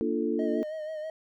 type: chord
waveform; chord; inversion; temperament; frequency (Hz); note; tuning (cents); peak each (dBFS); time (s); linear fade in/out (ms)
sine; Bb major seventh; none; equal with one note detuned; 233.1 / 293.7 / 345 / 440; Bb3 / D4 / F4 / A4; 0 / 0 / -21 / 0; -31; 0.01-0.63; 0
type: tone with vibrato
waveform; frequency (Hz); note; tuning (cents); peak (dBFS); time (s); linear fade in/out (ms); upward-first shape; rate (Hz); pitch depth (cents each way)
triangle; 622.3; D#5; 0; -31; 0.39-1.1; 2; sine; 6.2; 41
effects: none